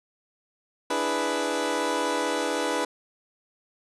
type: chord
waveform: 20% pulse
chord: E dominant seventh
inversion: third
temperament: equal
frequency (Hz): 293.7 / 329.6 / 415.3 / 493.9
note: D4 / E4 / G#4 / B4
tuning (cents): 0 / 0 / 0 / 0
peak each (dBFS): -26 / -27 / -27 / -23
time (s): 0.9-2.85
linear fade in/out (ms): 5
effects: resampled to 24000 Hz + 9-bit